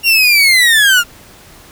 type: linear sweep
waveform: 30% pulse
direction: down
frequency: 2794 to 1375 Hz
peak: -4 dBFS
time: 0.03-1.04 s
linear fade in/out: 50 ms
effects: pink hiss -40 dBFS RMS until 1.71 s